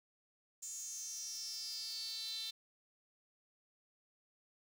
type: tone with high-pass filter sweep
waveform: sawtooth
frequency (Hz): 447.3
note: A4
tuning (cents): +28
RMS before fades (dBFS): -44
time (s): 0.62-2.51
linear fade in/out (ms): 10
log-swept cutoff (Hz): 7100 to 3800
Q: 8.6
effects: none